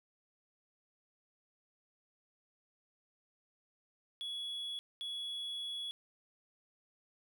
triangle tone bursts at uneven times, 3375 Hz, G#7, 27 cents sharp, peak -37 dBFS, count 2, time 4.21-4.79 / 5.01-5.91 s, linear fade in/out 0 ms, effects 12-bit

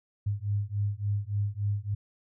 sine beating tone pair, 100.6 / 104.1 Hz, G2 / G#2, +45 / +5 cents, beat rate 3.5 Hz, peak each -30 dBFS, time 0.26-1.95 s, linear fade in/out 10 ms, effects none

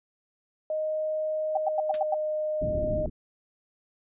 sine tone with pitch glide, 621 to 613.9 Hz, D#5 to D#5, -3 to -23 cents, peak -26 dBFS, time 0.7-3.06 s, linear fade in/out 2 ms, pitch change -20 cents, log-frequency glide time 1.63-2.03 s
sine tone bursts, 771 Hz, G5, 29 cents flat, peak -22 dBFS, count 6, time 1.55-2.144 s, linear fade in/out 5 ms, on 24 ms, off 90 ms
white noise with exponential decay, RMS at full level -32 dBFS, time 1.94-2.02 s, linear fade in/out 0 ms, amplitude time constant 16 ms
pink low-pass noise, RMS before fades -32 dBFS, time 2.61-3.1 s, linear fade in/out 10 ms, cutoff 370 Hz, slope 48 dB/octave
effects resampled to 8000 Hz

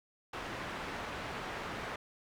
white low-pass noise, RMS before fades -41 dBFS, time 0.33-1.96 s, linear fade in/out 5 ms, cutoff 1700 Hz, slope 12 dB/octave, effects none

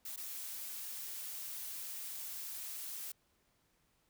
blue noise with dropouts, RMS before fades -44 dBFS, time 0.05-3.12 s, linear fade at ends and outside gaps 5 ms, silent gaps 0.162-0.174 s, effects pink hiss -75 dBFS RMS until 4.09 s

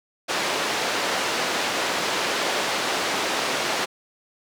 pink band-pass noise, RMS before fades -25 dBFS, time 0.28-3.86 s, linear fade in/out 20 ms, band 400 to 5600 Hz, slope 12 dB/octave, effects none

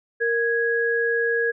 sine tone pair together, 465.5 / 1659 Hz, A#4 / G#6, -2 / -2 cents, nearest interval octave + minor seventh, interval 2200 cents, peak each -22 dBFS, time 0.2-1.52 s, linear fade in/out 20 ms, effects none

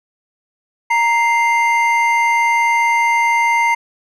triangle tone pair together, 932.3 / 2093 Hz, A#5 / C7, 0 / 0 cents, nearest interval octave + major second, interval 1400 cents, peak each -12 / -14 dBFS, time 0.9-3.75 s, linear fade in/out 10 ms, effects none

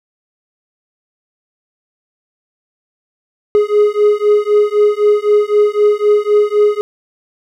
triangle beating tone pair, 415.3 / 419.2 Hz, G#4 / G#4, 0 / +16 cents, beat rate 3.9 Hz, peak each -10 dBFS, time 3.55-6.81 s, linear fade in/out 0 ms, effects none

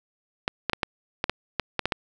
clicks, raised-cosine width 0.3 ms, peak -7 dBFS, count 10, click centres 0.479 / 0.697 / 0.733 / 0.832 / 1.241 / 1.296 / 1.597 / 1.793 / 1.856 / 1.922 s, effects none

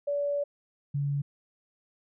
sine tone pair in turn, 574 / 142.14 Hz, D5 / C#3, -40 / +44 cents, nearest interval 2 octaves, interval 2416 cents, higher first, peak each -26 dBFS, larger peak neither, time 0.07-0.44 / 0.94-1.22 s, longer first, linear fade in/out 10 ms, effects none

